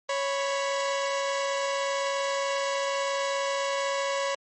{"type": "tone pair together", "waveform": "sawtooth", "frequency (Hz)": [554.4, 987.8], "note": ["C#5", "B5"], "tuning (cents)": [0, 0], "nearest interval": "minor seventh", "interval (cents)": 1000, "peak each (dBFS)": [-23, -29], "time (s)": [0.09, 4.35], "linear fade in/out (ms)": 5, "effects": ["MP3 32 kbps"]}